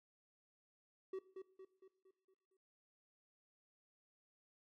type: tone with echo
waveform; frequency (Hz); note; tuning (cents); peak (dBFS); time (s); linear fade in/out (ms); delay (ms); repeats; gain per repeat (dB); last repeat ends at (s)
triangle; 380; F#4; +46; -39; 1.13-1.19; 5; 230; 6; -6; 2.57
effects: noise-tail reverb RT60 0.6 s tail -18 dB re dry